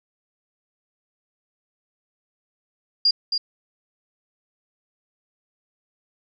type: tone with echo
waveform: sine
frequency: 4819 Hz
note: D8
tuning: 44 cents sharp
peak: -14 dBFS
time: 3.05-3.11 s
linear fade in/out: 5 ms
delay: 270 ms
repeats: 1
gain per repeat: -6 dB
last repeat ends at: 3.38 s
effects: none